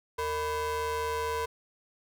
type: ring-modulated tone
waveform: square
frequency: 267.9 Hz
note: C4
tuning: 41 cents sharp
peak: -27 dBFS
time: 0.18-1.46 s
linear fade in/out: 10 ms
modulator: 726 Hz
effects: none